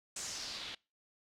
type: noise with low-pass filter sweep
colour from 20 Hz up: white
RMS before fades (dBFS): -43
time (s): 0.16-0.75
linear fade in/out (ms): 5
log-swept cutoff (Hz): 7600 to 3300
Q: 2.8
effects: noise-tail reverb RT60 0.3 s tail -25 dB re dry